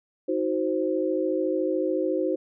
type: chord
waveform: sine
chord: C diminished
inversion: first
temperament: equal with one note detuned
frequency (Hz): 316.2 / 370 / 523.3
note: Eb4 / Gb4 / C5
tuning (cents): +28 / 0 / 0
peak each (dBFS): -27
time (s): 0.28-2.36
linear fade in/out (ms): 10
effects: none